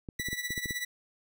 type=clicks; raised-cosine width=3 ms; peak=-26 dBFS; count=8; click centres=0.088 / 0.198 / 0.286 / 0.33 / 0.506 / 0.578 / 0.658 / 0.708 s
type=tone with tremolo; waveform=sawtooth; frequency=1962 Hz; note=B6; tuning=12 cents flat; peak=-26 dBFS; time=0.19-0.85 s; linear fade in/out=5 ms; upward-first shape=triangle; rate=16 Hz; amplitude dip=80%
effects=none